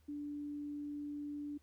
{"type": "tone", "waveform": "sine", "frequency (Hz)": 291.7, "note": "D4", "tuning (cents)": -12, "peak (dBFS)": -40, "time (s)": [0.08, 1.58], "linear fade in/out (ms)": 10, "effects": ["added 77 Hz sine -66 dBFS peak until 1.62 s", "pink hiss -75 dBFS RMS until 1.62 s"]}